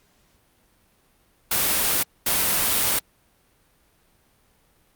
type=noise bursts at uneven times; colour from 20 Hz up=white; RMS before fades=-21 dBFS; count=2; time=1.51-2.03 / 2.26-2.99 s; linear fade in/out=5 ms; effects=pink hiss -62 dBFS RMS until 4.95 s + Opus 48 kbps